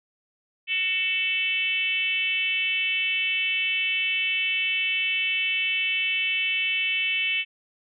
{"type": "tone with frequency modulation", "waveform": "sine", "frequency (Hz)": 2637, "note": "E7", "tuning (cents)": 0, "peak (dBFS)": -22, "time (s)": [0.67, 7.45], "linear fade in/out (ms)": 50, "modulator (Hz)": 400, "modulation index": 1.1, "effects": []}